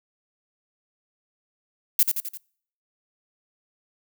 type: noise with echo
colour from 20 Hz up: violet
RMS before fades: -17 dBFS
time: 1.99-2.03 s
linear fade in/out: 2 ms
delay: 86 ms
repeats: 4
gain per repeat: -5 dB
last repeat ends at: 2.374 s
effects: noise-tail reverb RT60 0.6 s tail -26 dB re dry